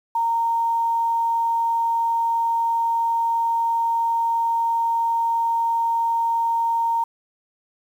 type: tone with quantisation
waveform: sine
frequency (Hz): 923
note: A#5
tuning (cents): -17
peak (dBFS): -18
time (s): 0.15-7.04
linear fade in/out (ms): 5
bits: 8
effects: none